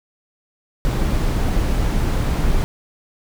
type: noise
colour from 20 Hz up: brown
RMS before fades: -18 dBFS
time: 0.85-2.64 s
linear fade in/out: 0 ms
effects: none